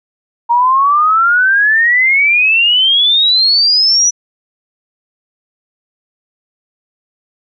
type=exponential sweep; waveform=sine; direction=up; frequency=932.3 to 5940 Hz; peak=-7 dBFS; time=0.49-4.11 s; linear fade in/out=20 ms; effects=none